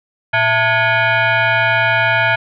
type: tone with frequency modulation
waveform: sine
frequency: 115.3 Hz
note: A#2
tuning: 19 cents flat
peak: -11 dBFS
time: 0.33-2.36 s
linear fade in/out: 10 ms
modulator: 778 Hz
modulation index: 2.9
effects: none